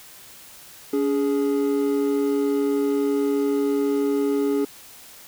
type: tone pair together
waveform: triangle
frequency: 283.3 / 415.3 Hz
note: C#4 / G#4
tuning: +38 / 0 cents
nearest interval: perfect fifth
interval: 662 cents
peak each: -20 / -20 dBFS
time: 0.93-4.65 s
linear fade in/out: 5 ms
effects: white hiss -45 dBFS RMS until 5.27 s